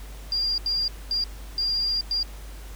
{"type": "tone bursts at uneven times", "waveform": "sine", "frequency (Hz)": 4795, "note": "D8", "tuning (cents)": 35, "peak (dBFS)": -22, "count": 5, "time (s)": [[0.32, 0.58], [0.66, 0.88], [1.11, 1.24], [1.58, 2.01], [2.11, 2.23]], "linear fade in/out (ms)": 2, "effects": ["added 50 Hz sine -37 dBFS peak until 2.75 s", "pink hiss -47 dBFS RMS until 2.75 s"]}